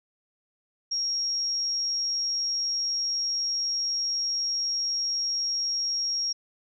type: tone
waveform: sine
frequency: 5588 Hz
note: F8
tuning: in tune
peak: -25 dBFS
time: 0.91-6.33 s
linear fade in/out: 10 ms
effects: none